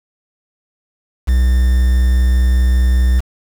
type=tone with quantisation; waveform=triangle; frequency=62.5 Hz; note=B1; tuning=21 cents sharp; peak=-7 dBFS; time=1.27-3.21 s; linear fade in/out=20 ms; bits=5; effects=none